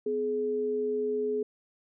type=tone pair together; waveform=sine; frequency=252.4 / 422.9 Hz; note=B3 / G#4; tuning=+38 / +31 cents; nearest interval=major sixth; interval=893 cents; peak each=-36 / -27 dBFS; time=0.06-1.43 s; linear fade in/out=5 ms; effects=none